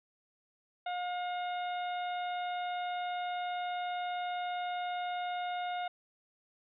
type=harmonic tone with a mistuned harmonic; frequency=715 Hz; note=F5; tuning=41 cents sharp; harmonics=1 / 2 / 3 / 4 / 5; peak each=-34 / -44 / -47 / -50 / -48 dBFS; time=0.86-5.88 s; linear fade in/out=5 ms; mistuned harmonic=5; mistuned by=+42 cents; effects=none